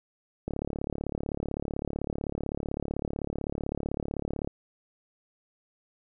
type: click train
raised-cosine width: 2 ms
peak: -18 dBFS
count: 144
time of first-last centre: 0.48-4.474 s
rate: 35.8 Hz
effects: none